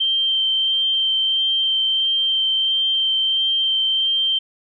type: tone with vibrato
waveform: sine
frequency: 3136 Hz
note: G7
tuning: in tune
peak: -16 dBFS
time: 0-4.39 s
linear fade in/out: 10 ms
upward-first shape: sine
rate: 1.5 Hz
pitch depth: 9 cents each way
effects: none